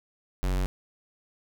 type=tone; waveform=square; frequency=46.25 Hz; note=F#1; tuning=in tune; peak=-25 dBFS; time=0.43-0.66 s; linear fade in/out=0 ms; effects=none